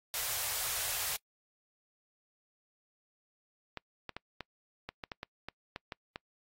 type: band-stop noise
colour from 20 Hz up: white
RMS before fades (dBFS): -35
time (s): 0.14-1.16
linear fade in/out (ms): 0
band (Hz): 120 to 510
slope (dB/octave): 24
type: clicks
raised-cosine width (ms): 0.3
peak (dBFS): -23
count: 12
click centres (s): 3.773 / 4.093 / 4.166 / 4.407 / 4.89 / 5.038 / 5.118 / 5.231 / 5.486 / 5.761 / 5.922 / 6.159
effects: noise-tail reverb RT60 0.1 s tail -26 dB re dry + AAC 48 kbps